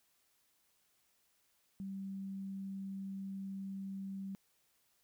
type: tone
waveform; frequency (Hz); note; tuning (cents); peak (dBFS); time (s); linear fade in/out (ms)
sine; 194.2; G3; -16; -40; 1.8-4.35; 0
effects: white hiss -75 dBFS RMS until 5.03 s